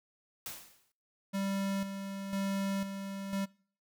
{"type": "noise with exponential decay", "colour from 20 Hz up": "white", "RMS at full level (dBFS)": -39, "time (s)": [0.46, 0.92], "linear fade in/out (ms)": 1, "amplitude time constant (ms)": 100}
{"type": "tone with tremolo", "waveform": "square", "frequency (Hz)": 196, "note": "G3", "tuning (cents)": 0, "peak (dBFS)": -32, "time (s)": [1.33, 3.46], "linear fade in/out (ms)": 20, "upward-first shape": "square", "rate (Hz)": 1, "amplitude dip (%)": 55}
{"effects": ["noise-tail reverb RT60 0.5 s tail -24 dB re dry"]}